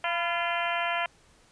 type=harmonic tone with a mistuned harmonic; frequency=344 Hz; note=F4; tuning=26 cents flat; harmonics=2 / 3 / 4 / 5 / 6 / 7 / 8 / 9; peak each=-31 / -33 / -34 / -35 / -36 / -36 / -37 / -38 dBFS; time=0.04-1.06 s; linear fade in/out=2 ms; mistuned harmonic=3; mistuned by=-53 cents; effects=pink hiss -60 dBFS RMS until 1.51 s + resampled to 22050 Hz